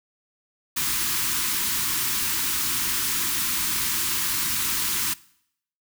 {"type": "band-stop noise", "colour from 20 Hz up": "white", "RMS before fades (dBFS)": -25, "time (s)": [0.76, 5.14], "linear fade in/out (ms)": 10, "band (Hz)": [390, 900], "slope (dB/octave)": 96, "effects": ["noise-tail reverb RT60 0.7 s tail -21 dB re dry"]}